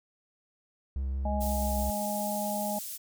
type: tone with vibrato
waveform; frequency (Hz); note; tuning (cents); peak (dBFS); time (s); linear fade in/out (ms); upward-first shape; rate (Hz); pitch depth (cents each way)
triangle; 66.9; C2; +39; -27; 0.96-1.9; 0; square; 5.6; 14
type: harmonic tone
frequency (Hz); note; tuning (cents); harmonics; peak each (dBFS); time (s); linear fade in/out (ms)
207.7; G#3; 0; 1 / 3 / 4; -34 / -34 / -34; 1.25-2.79; 5
type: high-pass noise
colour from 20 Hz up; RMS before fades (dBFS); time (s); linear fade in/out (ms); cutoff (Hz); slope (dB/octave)
pink; -39; 1.4-2.98; 20; 8400; 12
effects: none